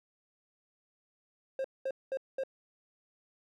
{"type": "tone bursts", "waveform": "triangle", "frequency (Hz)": 533, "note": "C5", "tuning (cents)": 32, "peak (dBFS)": -29, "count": 4, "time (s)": [1.59, 2.436], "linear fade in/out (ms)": 2, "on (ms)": 54, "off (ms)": 210, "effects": []}